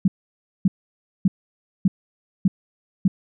sine tone bursts, 188.8 Hz, F#3, 35 cents sharp, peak -12 dBFS, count 6, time 0.05-3.08 s, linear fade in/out 5 ms, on 30 ms, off 570 ms, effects none

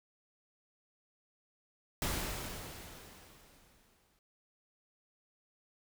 pink noise with exponential decay, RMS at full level -34 dBFS, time 2.02-4.19 s, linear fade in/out 1 ms, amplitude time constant 470 ms, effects none

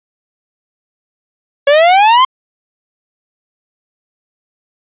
45% pulse exponential sweep, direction up, 554.4 to 1069 Hz, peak -5 dBFS, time 1.67-2.25 s, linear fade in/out 5 ms, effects resampled to 8000 Hz

